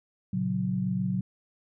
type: chord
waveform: sine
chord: F# major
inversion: first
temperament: equal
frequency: 116.54 / 138.59 / 185 Hz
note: A#2 / C#3 / F#3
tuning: 0 / 0 / 0 cents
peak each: -33 / -33 / -27 dBFS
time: 0.33-1.21 s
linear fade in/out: 5 ms
effects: none